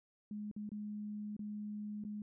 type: tone with dropouts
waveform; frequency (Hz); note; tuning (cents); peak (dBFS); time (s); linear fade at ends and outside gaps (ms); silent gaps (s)
sine; 209.3; G#3; +14; -40; 0.31-2.22; 2; 0.514-0.563 / 0.692-0.717 / 1.366-1.392 / 2.039-2.049
effects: none